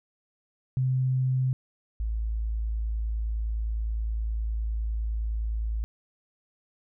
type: tone pair in turn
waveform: sine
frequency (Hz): 129.6 / 54.87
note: C3 / A1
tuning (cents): -16 / -4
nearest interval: octave + minor third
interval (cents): 1488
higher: first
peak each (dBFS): -22 / -26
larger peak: first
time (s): 0.77-1.53 / 2-5.84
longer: second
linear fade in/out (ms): 0
effects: none